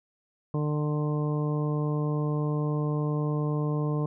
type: harmonic tone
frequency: 149.7 Hz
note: D3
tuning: 33 cents sharp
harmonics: 1 / 2 / 3 / 4 / 5 / 6 / 7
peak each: -26 / -33 / -34 / -40 / -45 / -46 / -40 dBFS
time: 0.54-4.06 s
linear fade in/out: 2 ms
effects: none